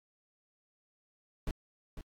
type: noise with echo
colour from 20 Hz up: brown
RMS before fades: -33 dBFS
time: 1.47-1.51 s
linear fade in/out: 2 ms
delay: 500 ms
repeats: 1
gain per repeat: -9 dB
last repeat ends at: 2.01 s
effects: AAC 64 kbps